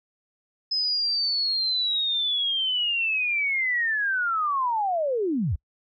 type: linear sweep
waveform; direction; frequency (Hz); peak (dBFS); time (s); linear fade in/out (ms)
sine; down; 5110 to 57.3; -22; 0.71-5.56; 10
effects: noise-tail reverb RT60 0.1 s tail -26 dB re dry